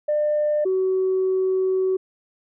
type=tone pair in turn; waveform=sine; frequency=599 / 376.3 Hz; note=D5 / F#4; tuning=+34 / +29 cents; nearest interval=minor sixth; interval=805 cents; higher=first; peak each=-17 / -17 dBFS; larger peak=neither; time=0.08-0.65 / 0.65-1.97 s; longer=second; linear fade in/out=10 ms; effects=tanh soft clip ceiling -14 dBFS